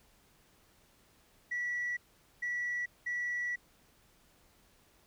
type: tone bursts at uneven times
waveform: sine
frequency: 1946 Hz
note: B6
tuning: 26 cents flat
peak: -31 dBFS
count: 3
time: 1.51-1.97 / 2.42-2.86 / 3.06-3.56 s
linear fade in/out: 10 ms
effects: tanh soft clip ceiling -29 dBFS + pink hiss -66 dBFS RMS until 5.06 s